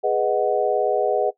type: chord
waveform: sine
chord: G# minor seventh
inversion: none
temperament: equal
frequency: 415.3 / 493.9 / 622.3 / 740 Hz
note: G#4 / B4 / D#5 / F#5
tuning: 0 / 0 / 0 / 0 cents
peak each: -23 dBFS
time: 0.03-1.31 s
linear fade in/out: 20 ms
effects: noise-tail reverb RT60 0.1 s tail -18 dB re dry